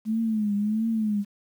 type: tone with vibrato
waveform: sine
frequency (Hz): 214.8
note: A3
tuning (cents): -41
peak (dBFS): -22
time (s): 0.05-1.25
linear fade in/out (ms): 50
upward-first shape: triangle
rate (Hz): 1.5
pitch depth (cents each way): 110
effects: 9-bit

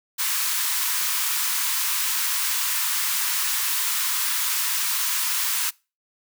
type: high-pass noise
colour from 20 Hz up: white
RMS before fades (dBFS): -24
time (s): 0.18-5.71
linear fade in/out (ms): 20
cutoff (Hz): 900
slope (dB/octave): 96
effects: noise-tail reverb RT60 0.3 s tail -24 dB re dry

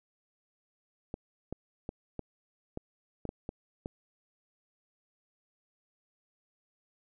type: clicks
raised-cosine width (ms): 2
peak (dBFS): -23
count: 9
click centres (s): 1.141 / 1.526 / 1.891 / 2.193 / 2.774 / 3.253 / 3.291 / 3.491 / 3.859
effects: none

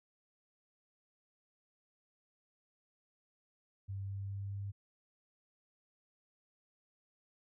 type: tone with pitch steps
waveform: sine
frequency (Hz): 98 / 98.57 / 99.14 / 99.71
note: G2 / G2 / G2 / G2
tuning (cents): 0 / +10 / +20 / +30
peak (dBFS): -38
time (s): 3.88-4.72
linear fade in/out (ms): 20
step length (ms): 210
effects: none

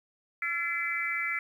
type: tone cluster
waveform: sine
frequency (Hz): 1355 / 1718 / 2040 / 2315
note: E6 / A6 / C7 / D7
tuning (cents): +47 / -42 / -44 / -25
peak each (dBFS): -36 / -39 / -31 / -34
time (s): 0.42-1.39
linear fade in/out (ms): 2
effects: 10-bit

